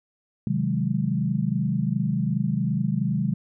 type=chord; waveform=sine; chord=Ab dominant seventh; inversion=first; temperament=equal; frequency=130.81 / 155.56 / 185 / 207.7 Hz; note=C3 / Eb3 / Gb3 / Ab3; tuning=0 / 0 / 0 / 0 cents; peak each=-27 dBFS; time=0.47-3.34 s; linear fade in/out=2 ms; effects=none